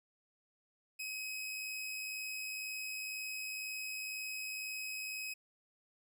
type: tone with amplitude modulation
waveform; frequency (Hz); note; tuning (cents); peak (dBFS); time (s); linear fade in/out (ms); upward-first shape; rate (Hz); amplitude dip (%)
sawtooth; 2540; D#7; +35; -35; 0.99-5.34; 10; sine; 102; 30
effects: none